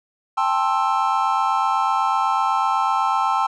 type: chord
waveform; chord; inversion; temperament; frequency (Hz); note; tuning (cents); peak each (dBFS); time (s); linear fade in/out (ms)
triangle; A minor seventh; third; just; 792 / 880 / 1056 / 1320; G5 / A5 / C6 / E6; +18 / 0 / +16 / +2; -21; 0.37-3.47; 10
effects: resampled to 22050 Hz